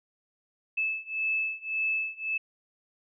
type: beating tone pair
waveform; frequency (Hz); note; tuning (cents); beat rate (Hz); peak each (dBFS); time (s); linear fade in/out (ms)
sine; 2614 / 2615.8; E7 / E7; -15 / -14; 1.8; -31 / -30; 0.77-2.38; 10
effects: none

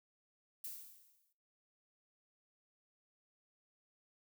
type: noise with exponential decay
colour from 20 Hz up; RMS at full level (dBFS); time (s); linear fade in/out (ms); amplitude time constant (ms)
violet; -43; 0.64-1.33; 5; 150
effects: noise-tail reverb RT60 0.6 s tail -21 dB re dry

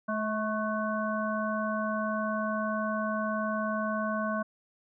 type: harmonic tone with a mistuned harmonic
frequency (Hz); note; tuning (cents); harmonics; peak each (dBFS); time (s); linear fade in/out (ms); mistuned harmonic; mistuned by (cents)
214.8; A3; -41; 1 / 3 / 5 / 7; -32 / -33 / -34 / -36; 0.08-4.43; 10; 5; +38
effects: none

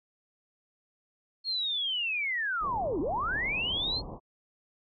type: linear two-way sweep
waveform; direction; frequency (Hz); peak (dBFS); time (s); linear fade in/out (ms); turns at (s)
sine; down then up; 4325 to 264.7 to 4325; -28; 1.44-4.02; 50; 3
type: low-pass noise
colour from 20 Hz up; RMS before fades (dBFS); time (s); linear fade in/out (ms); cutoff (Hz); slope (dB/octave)
pink; -40; 2.6-4.2; 50; 1100; 96
effects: AAC 48 kbps

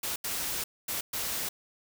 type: noise bursts at uneven times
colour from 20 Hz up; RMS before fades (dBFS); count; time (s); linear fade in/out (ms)
white; -33; 4; 0.03-0.16 / 0.24-0.64 / 0.88-1.01 / 1.13-1.49; 5
effects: none

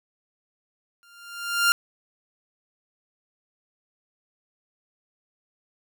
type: tone with exponential growth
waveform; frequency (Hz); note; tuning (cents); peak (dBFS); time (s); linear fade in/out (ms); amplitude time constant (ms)
sawtooth; 1396.9; F6; 0; -11; 1.03-1.72; 0; 150
effects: none

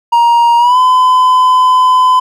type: tone with pitch glide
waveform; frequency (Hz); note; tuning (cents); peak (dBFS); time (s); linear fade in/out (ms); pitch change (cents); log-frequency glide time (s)
triangle; 941 to 1014.4; A#5 to B5; +16 to +46; -3; 0.12-2.2; 10; +130; 0.58-0.78
effects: none

